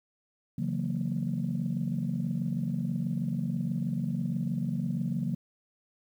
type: chord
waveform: sine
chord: F# dominant seventh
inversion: second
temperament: just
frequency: 138.75 / 166.5 / 185 / 231.2 Hz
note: C#3 / E3 / F#3 / A#3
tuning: +2 / +18 / 0 / -14 cents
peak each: -33 dBFS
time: 0.58-5.35 s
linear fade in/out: 5 ms
effects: tanh soft clip ceiling -20 dBFS + 10-bit